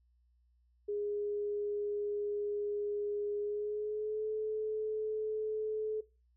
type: tone with pitch glide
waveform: sine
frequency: 412.6 to 431.9 Hz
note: G#4 to A4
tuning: -11 to -32 cents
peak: -33 dBFS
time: 0.88-6.01 s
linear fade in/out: 10 ms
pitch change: +79 cents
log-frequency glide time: 3.39-4.26 s
effects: noise-tail reverb RT60 0.3 s tail -20 dB re dry + added 60 Hz sine -67 dBFS peak until 6.36 s